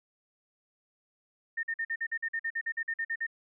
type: tone bursts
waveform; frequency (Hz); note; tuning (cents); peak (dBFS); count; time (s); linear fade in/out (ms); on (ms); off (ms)
sine; 1823; A#6; -39; -29; 16; 1.57-3.267; 10; 62; 47
effects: none